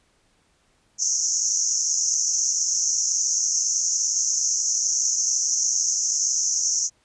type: band-pass noise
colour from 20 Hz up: white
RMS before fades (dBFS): -23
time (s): 0.98-6.9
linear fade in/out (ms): 50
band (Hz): 5700 to 6700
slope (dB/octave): 96
effects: pink hiss -64 dBFS RMS until 7.04 s + resampled to 22050 Hz